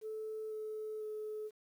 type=tone with pitch steps; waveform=sine; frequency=435.3 / 431.8 / 428.3 Hz; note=A4 / A4 / A4; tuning=-19 / -33 / -47 cents; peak=-38 dBFS; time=0.01-1.51 s; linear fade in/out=50 ms; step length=500 ms; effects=tanh soft clip ceiling -35 dBFS + 11-bit